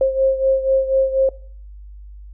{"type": "beating tone pair", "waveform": "sine", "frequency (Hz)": [532, 536.1], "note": ["C5", "C5"], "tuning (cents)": [29, 42], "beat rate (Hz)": 4.1, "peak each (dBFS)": [-15, -20], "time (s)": [0.01, 1.29], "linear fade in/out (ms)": 2, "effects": ["noise-tail reverb RT60 0.5 s tail -21 dB re dry", "added 50 Hz sine -35 dBFS peak until 2.33 s"]}